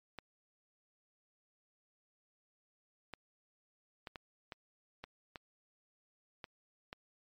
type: clicks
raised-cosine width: 0.3 ms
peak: -28 dBFS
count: 9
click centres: 0.187 / 3.137 / 4.072 / 4.158 / 4.522 / 5.04 / 5.358 / 6.442 / 6.929 s
effects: MP3 64 kbps